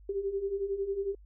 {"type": "beating tone pair", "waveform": "sine", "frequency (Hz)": [386.7, 397.7], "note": ["G4", "G4"], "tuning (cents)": [-24, 25], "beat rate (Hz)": 11, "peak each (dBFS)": [-36, -31], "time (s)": [0.09, 1.15], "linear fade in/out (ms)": 5, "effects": ["added 50 Hz sine -51 dBFS peak until 1.25 s"]}